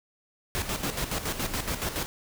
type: noise with tremolo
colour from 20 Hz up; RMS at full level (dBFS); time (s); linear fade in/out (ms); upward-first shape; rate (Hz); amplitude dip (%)
pink; -29; 0.55-2.06; 0; square; 7.1; 60
effects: none